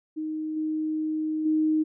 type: tone with level steps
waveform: sine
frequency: 311.4 Hz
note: D#4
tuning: 2 cents sharp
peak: -28 / -25 / -20 dBFS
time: 0.16-1.84 s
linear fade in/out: 20 ms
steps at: 0.56 / 1.45 s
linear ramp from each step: 10 ms
effects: none